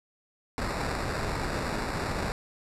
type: noise with sample-and-hold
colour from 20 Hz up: pink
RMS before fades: -31 dBFS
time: 0.58-2.32 s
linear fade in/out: 0 ms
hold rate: 3150 Hz
effects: low-pass 9000 Hz 12 dB/octave